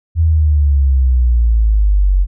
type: exponential sweep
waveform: sine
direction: down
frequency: 83.3 to 45.3 Hz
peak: -8 dBFS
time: 0.15-2.27 s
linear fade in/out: 50 ms
effects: none